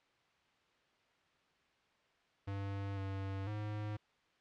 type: tone with pitch steps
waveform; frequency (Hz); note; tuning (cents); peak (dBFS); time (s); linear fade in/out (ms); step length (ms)
square; 99 / 97.2 / 105.6; G2 / G2 / G#2; +18 / -14 / +29; -39; 2.47-3.97; 10; 500
effects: white hiss -72 dBFS RMS until 4.4 s + low-pass 3000 Hz 12 dB/octave